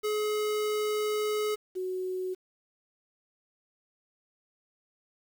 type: tone pair in turn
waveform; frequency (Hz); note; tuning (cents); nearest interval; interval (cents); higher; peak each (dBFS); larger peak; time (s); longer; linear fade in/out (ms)
square / sine; 423.9 / 370.5; G#4 / F#4; +35 / +2; major second; 233; first; -28 / -30; first; 0.03-1.56 / 1.75-2.35; first; 20
effects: 9-bit